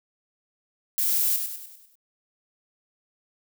violet noise with echo, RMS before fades -24 dBFS, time 0.98-1.36 s, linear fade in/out 0 ms, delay 99 ms, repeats 6, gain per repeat -6 dB, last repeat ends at 1.954 s, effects none

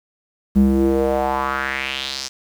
square tone with band-pass filter sweep, 67 Hz, C2, 42 cents sharp, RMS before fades -19 dBFS, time 0.55-2.29 s, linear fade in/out 20 ms, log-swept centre 190 to 5800 Hz, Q 3.3, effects 7-bit

